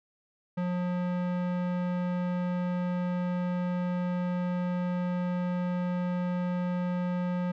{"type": "tone with low-pass filter", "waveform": "square", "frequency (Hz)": 178.7, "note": "F3", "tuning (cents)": 40, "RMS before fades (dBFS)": -30, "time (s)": [0.57, 7.52], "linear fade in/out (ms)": 10, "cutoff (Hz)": 1800, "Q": 0.64, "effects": []}